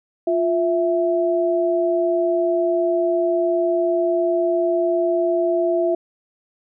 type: tone pair together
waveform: sine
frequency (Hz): 350 / 660.7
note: F4 / E5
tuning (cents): +4 / +4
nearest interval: major seventh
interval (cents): 1100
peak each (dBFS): -19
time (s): 0.27-5.95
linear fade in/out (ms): 5
effects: none